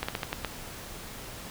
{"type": "slowing click train", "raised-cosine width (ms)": 0.3, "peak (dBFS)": -13, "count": 6, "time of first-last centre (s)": [0.03, 0.447], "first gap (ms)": 55, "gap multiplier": 1.21, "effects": ["pink hiss -42 dBFS RMS until 1.5 s"]}